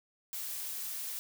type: noise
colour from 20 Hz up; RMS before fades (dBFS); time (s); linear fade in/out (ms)
blue; -39; 0.33-1.19; 0
effects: none